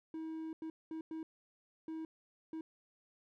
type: tone bursts at uneven times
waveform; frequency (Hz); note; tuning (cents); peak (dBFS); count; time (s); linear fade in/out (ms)
triangle; 320; D#4; +49; -38; 6; 0.14-0.53 / 0.62-0.7 / 0.91-1.01 / 1.11-1.23 / 1.88-2.05 / 2.53-2.61; 2
effects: none